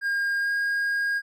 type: tone with pitch glide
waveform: triangle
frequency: 1616 to 1628.2 Hz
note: G#6 to G#6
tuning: -48 to -35 cents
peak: -21 dBFS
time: 0.01-1.22 s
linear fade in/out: 50 ms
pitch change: +13 cents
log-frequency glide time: 0.4-0.51 s
effects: none